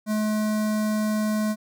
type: tone with notch filter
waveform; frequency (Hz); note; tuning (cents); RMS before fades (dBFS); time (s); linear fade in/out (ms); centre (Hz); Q
square; 213.9; A3; -49; -24; 0.06-1.56; 50; 2900; 1.3
effects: none